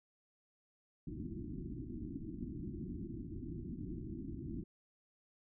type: low-pass noise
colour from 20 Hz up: white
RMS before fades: -44 dBFS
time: 1.07-4.64 s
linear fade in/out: 5 ms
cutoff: 350 Hz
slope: 96 dB/octave
effects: none